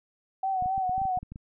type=tone with vibrato; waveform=sine; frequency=753 Hz; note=F#5; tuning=30 cents sharp; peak=-25 dBFS; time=0.43-1.19 s; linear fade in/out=5 ms; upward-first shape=sine; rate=3.8 Hz; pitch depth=51 cents each way
type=clicks; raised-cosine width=5 ms; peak=-28 dBFS; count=11; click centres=0.624 / 0.659 / 0.779 / 0.895 / 0.98 / 1.017 / 1.054 / 1.174 / 1.23 / 1.32 / 1.359 s
effects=none